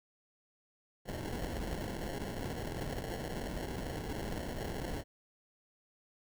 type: noise with sample-and-hold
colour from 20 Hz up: pink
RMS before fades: -39 dBFS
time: 1.05-5.04 s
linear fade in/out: 50 ms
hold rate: 1225 Hz
effects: none